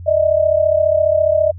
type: tone pair together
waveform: sine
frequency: 602 / 636.7 Hz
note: D5 / D#5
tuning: +43 / +40 cents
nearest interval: minor second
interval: 97 cents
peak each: -14 dBFS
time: 0.06-1.52 s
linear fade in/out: 20 ms
effects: added 88 Hz sine -29 dBFS peak until 1.58 s